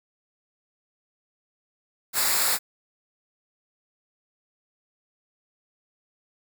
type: noise with comb filter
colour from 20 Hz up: white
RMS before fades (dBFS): -23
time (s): 2.13-2.59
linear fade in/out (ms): 50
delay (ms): 0.33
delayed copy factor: -0.65
effects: none